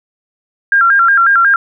sine tone with vibrato, 1484 Hz, F#6, 5 cents sharp, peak -6 dBFS, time 0.72-1.56 s, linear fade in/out 2 ms, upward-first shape square, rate 5.5 Hz, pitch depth 140 cents each way, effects none

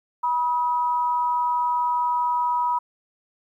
sine tone pair together, 972.3 / 1267 Hz, B5 / D#6, -27 / +31 cents, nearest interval perfect fourth, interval 458 cents, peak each -20 / -30 dBFS, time 0.23-2.79 s, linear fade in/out 10 ms, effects 10-bit

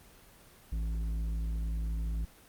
sine tone with tanh clipping, 55 Hz, A1, in tune, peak -32 dBFS, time 0.72-2.25 s, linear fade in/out 5 ms, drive 9 dB, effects pink hiss -57 dBFS RMS until 2.48 s + Opus 24 kbps

